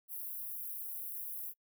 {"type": "high-pass noise", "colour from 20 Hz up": "white", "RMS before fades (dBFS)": -42, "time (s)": [0.08, 1.54], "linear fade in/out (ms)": 50, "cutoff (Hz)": 11000, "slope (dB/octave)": 48, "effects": ["noise-tail reverb RT60 0.1 s tail -26 dB re dry"]}